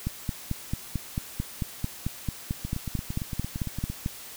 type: two click trains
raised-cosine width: 5 ms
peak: -15 / -19 dBFS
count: 19 / 12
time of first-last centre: 0.07-4.061 / 2.65-3.9 s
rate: 4.51 / 8.8 Hz
effects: white hiss -43 dBFS RMS until 4.36 s